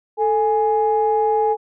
sine tone pair together, 440 / 830.6 Hz, A4 / G#5, 0 / 0 cents, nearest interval major seventh, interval 1100 cents, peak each -17 dBFS, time 0.17-1.57 s, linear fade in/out 50 ms, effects tanh soft clip ceiling -7 dBFS

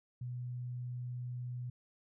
sine tone, 123.47 Hz, B2, in tune, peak -38 dBFS, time 0.21-1.7 s, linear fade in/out 5 ms, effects none

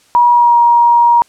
sine tone with pitch glide, 961 to 947.2 Hz, B5 to A#5, -48 to +27 cents, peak -5 dBFS, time 0.15-1.22 s, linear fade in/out 0 ms, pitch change -25 cents, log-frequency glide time 0.32-0.56 s, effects white hiss -50 dBFS RMS until 1.28 s + low-pass 9000 Hz 12 dB/octave

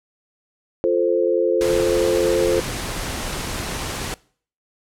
sine chord, F major, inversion none, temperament equal, 349.2 / 440 / 523.3 Hz, F4 / A4 / C5, 0 / 0 / 0 cents, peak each -20 dBFS, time 0.84-2.6 s, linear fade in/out 0 ms
pink noise, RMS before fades -27 dBFS, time 1.61-4.14 s, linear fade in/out 0 ms
effects noise-tail reverb RT60 0.5 s tail -23 dB re dry + low-pass 11000 Hz 12 dB/octave

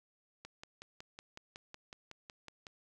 click train, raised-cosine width 0.2 ms, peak -30 dBFS, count 13, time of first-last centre 0.45-2.668 s, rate 5.41 Hz, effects none

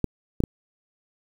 clicks, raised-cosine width 3 ms, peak -9 dBFS, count 3, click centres 0.043 / 0.404 / 0.438 s, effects 7-bit

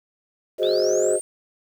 sine chord, Ab dominant seventh, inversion third, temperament equal, 370 / 415.3 / 523.3 / 622.3 Hz, Gb4 / Ab4 / C5 / Eb5, 0 / 0 / 0 / 0 cents, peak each -22 dBFS, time 0.58-1.2 s, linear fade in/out 50 ms
sine linear sweep, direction up, 3362 to 8870 Hz, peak -28 dBFS, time 0.63-1.21 s, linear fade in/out 0 ms
effects tanh soft clip ceiling -11 dBFS + 8-bit

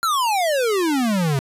square exponential sweep, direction down, 1399 to 130.81 Hz, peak -18 dBFS, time 0.03-1.39 s, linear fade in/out 0 ms, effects resampled to 32000 Hz + 9-bit

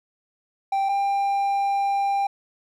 triangle tone pair in turn, 784 / 795.4 Hz, G5 / G5, 0 / +25 cents, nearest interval unison, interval 25 cents, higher second, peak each -18 dBFS, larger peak neither, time 0.72-0.89 / 0.89-2.27 s, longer second, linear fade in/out 5 ms, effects none

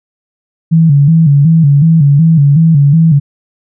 sine tone with vibrato, 152.3 Hz, D#3, 37 cents flat, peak -3 dBFS, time 0.71-3.2 s, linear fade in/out 20 ms, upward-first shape square, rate 2.7 Hz, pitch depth 120 cents each way, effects none

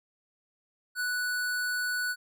square tone, 1480 Hz, F#6, in tune, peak -29 dBFS, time 0.95-2.16 s, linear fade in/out 50 ms, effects none

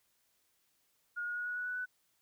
sine tone with pitch steps, 1432 / 1442 / 1452 / 1462.1 / 1472.3 / 1482.5 / 1492.8 Hz, F6 / F#6 / F#6 / F#6 / F#6 / F#6 / F#6, +43 / -45 / -33 / -21 / -9 / +3 / +15 cents, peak -35 dBFS, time 1.16-1.86 s, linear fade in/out 20 ms, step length 100 ms, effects white hiss -75 dBFS RMS until 2.21 s

